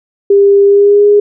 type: tone with pitch glide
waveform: sine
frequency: 400 to 412 Hz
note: G4 to G#4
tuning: +35 to -14 cents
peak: -3 dBFS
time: 0.3-1.2 s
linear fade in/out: 5 ms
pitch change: +51 cents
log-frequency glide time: 0.65-1.07 s
effects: none